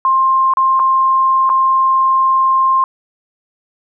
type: tone with dropouts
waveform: sine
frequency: 1057 Hz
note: C6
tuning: 17 cents sharp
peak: -9 dBFS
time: 0.05-2.84 s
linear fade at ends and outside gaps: 1 ms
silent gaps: 0.537-0.571 / 0.794-0.798 / 1.493-1.499 s
effects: none